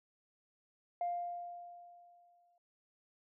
sine tone with exponential decay, 700 Hz, F5, 4 cents sharp, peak -31 dBFS, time 1.01-2.58 s, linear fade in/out 2 ms, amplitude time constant 340 ms, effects tanh soft clip ceiling -29 dBFS

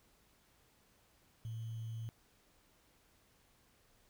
sine tone with sample-and-hold, 112.9 Hz, A2, 45 cents sharp, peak -40 dBFS, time 1.45-2.09 s, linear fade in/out 0 ms, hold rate 3150 Hz, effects pink hiss -70 dBFS RMS until 4.09 s

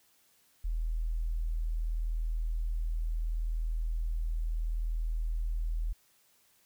sine tone, 40.36 Hz, E1, 36 cents flat, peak -29 dBFS, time 0.64-5.93 s, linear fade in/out 10 ms, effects white hiss -67 dBFS RMS until 6.65 s

